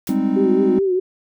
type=noise with exponential decay; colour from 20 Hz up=white; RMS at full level=-27 dBFS; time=0.07-0.19 s; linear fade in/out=2 ms; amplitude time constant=25 ms
type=chord; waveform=triangle; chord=Ab major seventh; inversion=third; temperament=equal; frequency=196 / 207.7 / 261.6 / 311.1 Hz; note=G3 / Ab3 / C4 / Eb4; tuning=0 / 0 / 0 / 0 cents; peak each=-21 / -21 / -17 / -21 dBFS; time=0.09-0.79 s; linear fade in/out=2 ms
type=tone with vibrato; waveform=sine; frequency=377.6 Hz; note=F#4; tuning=35 cents sharp; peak=-15 dBFS; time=0.36-1 s; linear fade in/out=10 ms; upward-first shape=triangle; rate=4.8 Hz; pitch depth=89 cents each way
effects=none